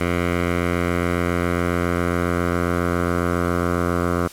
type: tone with low-pass filter sweep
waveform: 10% pulse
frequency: 87.31 Hz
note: F2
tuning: in tune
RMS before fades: -21 dBFS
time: 0-4.28 s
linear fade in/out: 10 ms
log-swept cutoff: 2200 to 1300 Hz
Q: 2
effects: white hiss -42 dBFS RMS until 4.32 s + low-pass 12000 Hz 12 dB/octave